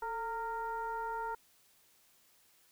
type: tone with frequency modulation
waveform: sine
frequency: 918 Hz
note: A#5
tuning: 27 cents flat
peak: -35 dBFS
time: 0.02-1.35 s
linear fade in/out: 5 ms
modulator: 474 Hz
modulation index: 0.86
effects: white hiss -67 dBFS RMS until 2.71 s